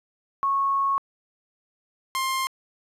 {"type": "tone pair in turn", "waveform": ["sine", "sawtooth"], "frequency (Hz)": [1100, 1057], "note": ["C#6", "C6"], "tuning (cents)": [-14, 17], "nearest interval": "minor second", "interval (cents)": 69, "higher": "first", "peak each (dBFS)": -20, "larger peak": "neither", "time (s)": [[0.43, 0.98], [2.15, 2.47]], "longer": "first", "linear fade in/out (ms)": 0, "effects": ["resampled to 32000 Hz", "10-bit"]}